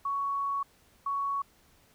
sine tone pair in turn, 1116 / 1116 Hz, C#6 / C#6, +11 / +11 cents, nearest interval unison, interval 0 cents, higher neither, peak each -28 dBFS, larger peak neither, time 0.05-0.63 / 1.06-1.42 s, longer first, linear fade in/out 5 ms, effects pink hiss -63 dBFS RMS until 1.94 s

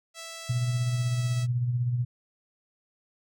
5% pulse tone with pitch glide, 659.3 to 654 Hz, E5 to E5, 0 to -14 cents, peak -27 dBFS, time 0.14-1.47 s, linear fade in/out 50 ms, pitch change -14 cents, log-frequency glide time 0.62-1.3 s
sine tone with tremolo, 122.1 Hz, B2, 19 cents flat, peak -22 dBFS, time 0.49-2.05 s, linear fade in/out 10 ms, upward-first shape sine, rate 16 Hz, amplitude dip 45%
effects none

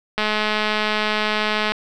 click train, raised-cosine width 0.3 ms, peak -5 dBFS, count 329, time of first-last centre 0.18-1.72 s, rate 213 Hz, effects none

